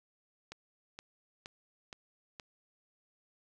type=click train; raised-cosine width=0.2 ms; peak=-27 dBFS; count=5; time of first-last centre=0.52-2.398 s; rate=2.13 Hz; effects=11-bit